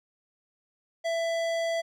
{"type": "tone with hard clipping", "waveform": "sine", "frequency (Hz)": 665, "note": "E5", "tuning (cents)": 15, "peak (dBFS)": -28, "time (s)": [1.04, 1.82], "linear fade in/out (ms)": 20, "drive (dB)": 16, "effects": []}